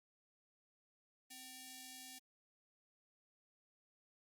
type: ring-modulated tone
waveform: 5% pulse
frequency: 1029 Hz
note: C6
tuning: 29 cents flat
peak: -36 dBFS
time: 1.3-2.19 s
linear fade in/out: 10 ms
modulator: 1290 Hz
effects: Opus 32 kbps